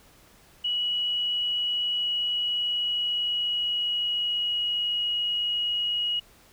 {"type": "tone with pitch glide", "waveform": "sine", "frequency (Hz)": [2927, 2898], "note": ["F#7", "F#7"], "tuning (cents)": [-19, -37], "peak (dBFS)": -24, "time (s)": [0.64, 6.2], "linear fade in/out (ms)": 10, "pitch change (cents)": -18, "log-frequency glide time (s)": [1.92, 5.05], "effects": ["pink hiss -56 dBFS RMS until 6.52 s"]}